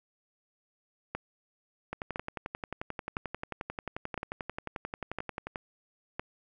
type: two click trains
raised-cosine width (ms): 0.5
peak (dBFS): -18 / -20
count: 6 / 42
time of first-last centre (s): 1.15-6.195 / 1.93-5.558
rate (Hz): 0.991 / 11.3
effects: none